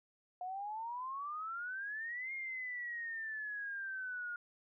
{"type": "exponential two-way sweep", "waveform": "sine", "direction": "up then down", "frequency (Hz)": [715, 2144, 1422], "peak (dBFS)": -39, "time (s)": [0.41, 4.36], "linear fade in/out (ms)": 2, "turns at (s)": 2.33, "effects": []}